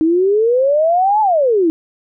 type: exponential two-way sweep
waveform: sine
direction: up then down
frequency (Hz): 311.1 to 880 to 311.1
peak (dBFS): -10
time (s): 0.01-1.7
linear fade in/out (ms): 0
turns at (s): 1.21
effects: none